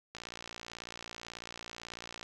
click train, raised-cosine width 0.2 ms, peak -25 dBFS, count 122, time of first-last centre 0.15-2.229 s, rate 58.2 Hz, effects none

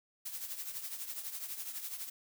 blue noise with tremolo, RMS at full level -39 dBFS, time 0.25-2.1 s, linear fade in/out 10 ms, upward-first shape triangle, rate 12 Hz, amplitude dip 70%, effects none

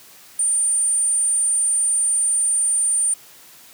sine tone, 9030 Hz, C#9, 31 cents sharp, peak -16 dBFS, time 0.39-3.14 s, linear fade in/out 5 ms, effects white hiss -46 dBFS RMS until 3.73 s + high-pass 100 Hz 12 dB/octave

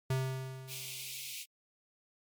square tone with exponential decay, 131.4 Hz, C3, 8 cents sharp, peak -29 dBFS, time 0.1-1.35 s, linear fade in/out 5 ms, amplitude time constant 270 ms
pink high-pass noise, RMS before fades -43 dBFS, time 0.67-1.46 s, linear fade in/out 50 ms, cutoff 2200 Hz, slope 96 dB/octave
effects MP3 96 kbps

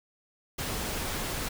pink noise, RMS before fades -33 dBFS, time 0.58-1.49 s, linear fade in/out 10 ms, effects none

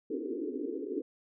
pink band-pass noise, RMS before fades -36 dBFS, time 0.1-1.02 s, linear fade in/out 5 ms, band 260 to 460 Hz, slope 96 dB/octave, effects none

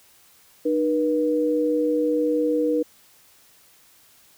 sine tone pair together, 304.3 / 483 Hz, D#4 / B4, -38 / -39 cents, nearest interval minor sixth, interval 799 cents, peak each -22 / -21 dBFS, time 0.65-2.83 s, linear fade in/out 10 ms, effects white hiss -55 dBFS RMS until 4.37 s

